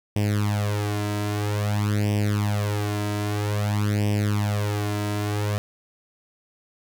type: tone with flanger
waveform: sawtooth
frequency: 103.83 Hz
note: G#2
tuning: in tune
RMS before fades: -24 dBFS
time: 0.16-5.58 s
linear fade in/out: 0 ms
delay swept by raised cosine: 0.36 to 3.06 ms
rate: 0.51 Hz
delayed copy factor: +0.85
effects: none